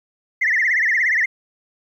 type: tone with vibrato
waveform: sine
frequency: 1924 Hz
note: B6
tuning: 46 cents flat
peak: -14 dBFS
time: 0.41-1.26 s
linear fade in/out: 10 ms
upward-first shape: triangle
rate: 17 Hz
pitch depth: 200 cents each way
effects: tanh soft clip ceiling -10 dBFS + 9-bit